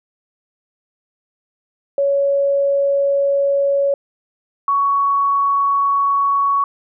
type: tone pair in turn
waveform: sine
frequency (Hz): 559 / 1118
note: C#5 / C#6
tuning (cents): +14 / +14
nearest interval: octave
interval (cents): 1200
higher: second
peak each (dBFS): -13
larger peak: neither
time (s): 1.98-3.94 / 4.68-6.64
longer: neither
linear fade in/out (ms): 2
effects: none